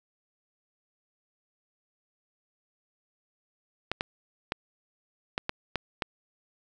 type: clicks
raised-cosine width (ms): 0.3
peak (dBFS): -12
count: 7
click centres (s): 3.916 / 4.009 / 4.521 / 5.379 / 5.494 / 5.757 / 6.022
effects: none